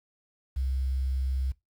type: tone with quantisation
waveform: sine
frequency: 65.8 Hz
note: C2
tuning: 10 cents sharp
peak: -26 dBFS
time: 0.56-1.52 s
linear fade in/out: 10 ms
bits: 9
effects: noise-tail reverb RT60 0.2 s tail -21 dB re dry